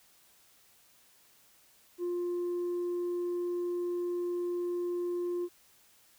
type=tone with tanh clipping; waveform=sine; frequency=351.7 Hz; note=F4; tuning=12 cents sharp; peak=-31 dBFS; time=1.98-5.49 s; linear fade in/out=50 ms; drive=1 dB; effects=white hiss -63 dBFS RMS until 6.18 s